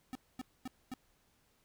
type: tone bursts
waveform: square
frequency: 256.1 Hz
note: C4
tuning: 37 cents flat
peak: -40 dBFS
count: 4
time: 0.13-0.938 s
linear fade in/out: 0 ms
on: 22 ms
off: 240 ms
effects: pink hiss -72 dBFS RMS until 1.64 s